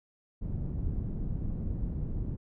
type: low-pass noise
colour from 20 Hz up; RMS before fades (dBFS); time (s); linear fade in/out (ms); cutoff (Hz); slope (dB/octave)
pink; -33; 0.41-2.37; 20; 180; 12
effects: none